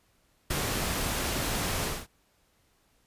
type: noise with ADSR envelope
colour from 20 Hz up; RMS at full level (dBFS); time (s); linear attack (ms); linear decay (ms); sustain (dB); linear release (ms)
pink; -28; 0.5-2.07; 9; 4; -2; 220
effects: pink hiss -68 dBFS RMS until 3.06 s + resampled to 32000 Hz